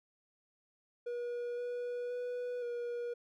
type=tone with pitch steps; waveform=triangle; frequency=481.7 / 487 / 491.4 / 478.9 Hz; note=B4 / B4 / B4 / A#4; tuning=-43 / -24 / -9 / +47 cents; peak=-34 dBFS; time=1.06-3.14 s; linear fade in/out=10 ms; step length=520 ms; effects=none